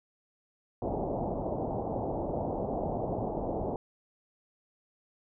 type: low-pass noise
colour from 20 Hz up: white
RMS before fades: -33 dBFS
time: 0.82-3.76 s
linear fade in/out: 2 ms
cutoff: 810 Hz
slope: 48 dB/octave
effects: none